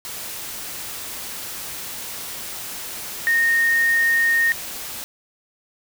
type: tone in noise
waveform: sine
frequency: 1847 Hz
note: A#6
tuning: 16 cents flat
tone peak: -15 dBFS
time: 3.27-4.52 s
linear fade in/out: 0 ms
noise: white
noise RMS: -32 dBFS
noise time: 0.05-5.04 s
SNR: +14 dB
effects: none